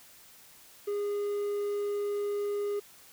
triangle tone, 409.4 Hz, G#4, 25 cents flat, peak -27 dBFS, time 0.87-2.8 s, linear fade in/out 10 ms, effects white hiss -55 dBFS RMS until 3.12 s

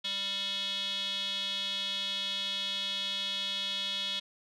square tone with band-pass filter, 197.3 Hz, G3, 11 cents sharp, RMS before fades -34 dBFS, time 0.04-4.2 s, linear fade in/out 10 ms, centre 3500 Hz, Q 10, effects none

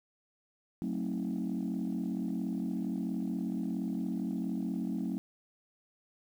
sine chord, F# diminished seventh, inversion none, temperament just, 185 / 222 / 266.4 / 319.7 Hz, F#3 / A3 / C4 / Eb4, 0 / +16 / +31 / +47 cents, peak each -35 / -35 / -36 / -39 dBFS, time 0.82-5.18 s, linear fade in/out 0 ms, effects tanh soft clip ceiling -26 dBFS + 10-bit

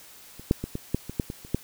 clicks, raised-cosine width 3 ms, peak -29 / -6 / -17 / -17 / -10 / -21 / -11 / -20 / -30 / -10 dBFS, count 10, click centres 0.396 / 0.511 / 0.64 / 0.754 / 0.946 / 1.096 / 1.198 / 1.301 / 1.449 / 1.546 s, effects white hiss -49 dBFS RMS until 1.63 s

